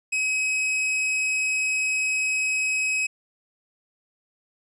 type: tone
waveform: 45% pulse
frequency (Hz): 2545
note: D#7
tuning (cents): +39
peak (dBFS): -22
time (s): 0.12-3.07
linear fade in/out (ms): 10
effects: resampled to 24000 Hz